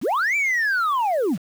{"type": "linear two-way sweep", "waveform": "sine", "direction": "up then down", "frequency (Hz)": [134.5, 2362, 134.5], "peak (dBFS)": -16, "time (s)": [0.01, 1.38], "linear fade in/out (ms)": 50, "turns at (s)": 0.36, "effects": ["tanh soft clip ceiling -17 dBFS", "7-bit"]}